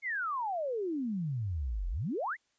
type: exponential two-way sweep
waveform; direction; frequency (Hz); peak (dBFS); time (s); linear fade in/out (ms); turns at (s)
sine; down then up; 2217 to 40.42 to 2217; -31; 0.02-2.37; 50; 1.89
effects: white hiss -75 dBFS RMS until 2.58 s + resampled to 16000 Hz